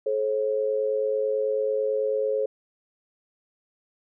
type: tone pair together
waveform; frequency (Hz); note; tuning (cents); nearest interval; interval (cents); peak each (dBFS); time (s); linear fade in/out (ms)
sine; 430 / 539.1; A4 / C#5; -40 / -48; major third; 392; -25; 0.06-2.46; 5
effects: none